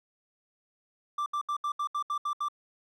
triangle tone bursts, 1176 Hz, D6, 2 cents sharp, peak -26 dBFS, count 9, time 1.18-2.485 s, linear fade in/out 5 ms, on 81 ms, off 72 ms, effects none

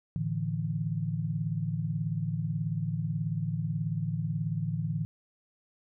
sine chord, A suspended fourth, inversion none, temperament just, 110 / 146.67 / 165 Hz, A2 / D3 / E3, 0 / -2 / +2 cents, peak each -34 / -33 / -32 dBFS, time 0.16-5.05 s, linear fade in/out 0 ms, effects none

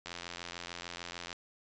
click train, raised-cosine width 0.2 ms, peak -23 dBFS, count 111, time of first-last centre 0.06-1.329 s, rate 86.7 Hz, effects resampled to 16000 Hz

